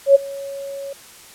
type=tone with ADSR envelope; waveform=sine; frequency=554.4 Hz; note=C#5; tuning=in tune; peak=-4 dBFS; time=0.06-0.93 s; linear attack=91 ms; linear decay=16 ms; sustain=-23 dB; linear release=4 ms; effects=white hiss -43 dBFS RMS until 1.34 s + low-pass 12000 Hz 12 dB/octave